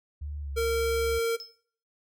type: tone with pitch glide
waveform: sine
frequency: 73.42 to 68.9 Hz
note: D2 to C#2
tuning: 0 to -10 cents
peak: -33 dBFS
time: 0.21-1.19 s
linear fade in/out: 10 ms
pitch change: -110 cents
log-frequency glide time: 0.41-0.52 s
type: tone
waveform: square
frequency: 459.7 Hz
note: A#4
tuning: 24 cents flat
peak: -25 dBFS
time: 0.56-1.37 s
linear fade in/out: 20 ms
type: tone with exponential decay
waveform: triangle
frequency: 5200 Hz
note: E8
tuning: 24 cents flat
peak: -34 dBFS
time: 1.4-1.58 s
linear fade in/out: 0 ms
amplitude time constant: 38 ms
effects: noise-tail reverb RT60 0.5 s tail -18 dB re dry